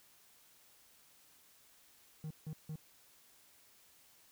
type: tone bursts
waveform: triangle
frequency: 155.56 Hz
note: D#3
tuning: in tune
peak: -38 dBFS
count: 3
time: 2.24-2.758 s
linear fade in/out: 2 ms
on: 66 ms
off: 160 ms
effects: white hiss -65 dBFS RMS until 4.31 s